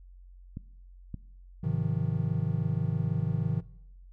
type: clicks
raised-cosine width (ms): 5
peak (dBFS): -24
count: 2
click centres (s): 0.571 / 1.143
type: chord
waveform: triangle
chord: F minor seventh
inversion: first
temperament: just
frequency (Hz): 104.77 / 130.96 / 157.15 / 174.61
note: Ab2 / C3 / Eb3 / F3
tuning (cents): +16 / +2 / +18 / 0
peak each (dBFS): -31 / -29 / -28 / -33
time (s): 1.63-3.61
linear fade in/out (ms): 10
effects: noise-tail reverb RT60 0.8 s tail -21 dB re dry + added 45 Hz sine -48 dBFS peak until 4.12 s